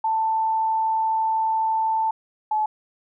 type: tone pair in turn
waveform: sine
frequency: 886 / 858.8 Hz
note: A5 / A5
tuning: +12 / -42 cents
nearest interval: minor second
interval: 54 cents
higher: first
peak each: -19 dBFS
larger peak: neither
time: 0.04-2.11 / 2.51-2.66 s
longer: first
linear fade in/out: 5 ms
effects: none